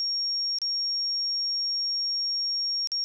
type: tone with dropouts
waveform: sine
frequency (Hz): 5560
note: F8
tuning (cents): -9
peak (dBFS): -25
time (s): 0-3.04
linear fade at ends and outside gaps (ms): 0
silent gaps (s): 0.586-0.617 / 2.873-2.918
effects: none